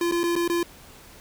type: tone with dropouts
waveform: square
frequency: 343.4 Hz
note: F4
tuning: 29 cents flat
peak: -22 dBFS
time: 0.01-0.63 s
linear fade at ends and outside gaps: 2 ms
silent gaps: 0.113-0.121 / 0.233-0.238 / 0.355-0.362 / 0.478-0.498 s
effects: pink hiss -48 dBFS RMS until 1.2 s